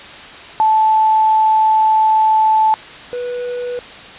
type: tone pair in turn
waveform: sine / triangle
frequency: 873 / 490 Hz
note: A5 / B4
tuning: -14 / -14 cents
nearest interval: minor seventh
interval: 1000 cents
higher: first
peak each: -9 / -18 dBFS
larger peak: first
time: 0.6-2.74 / 3.13-3.79 s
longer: first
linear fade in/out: 0 ms
effects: white hiss -34 dBFS RMS until 4.18 s + resampled to 8000 Hz